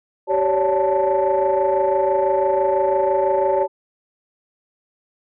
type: tone cluster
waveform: sine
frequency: 384.2 / 550 / 576 / 879 Hz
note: G4 / C#5 / D5 / A5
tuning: -35 / -14 / -34 / -2 cents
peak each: -20 dBFS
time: 0.27-3.68 s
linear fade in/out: 50 ms
effects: tanh soft clip ceiling -9 dBFS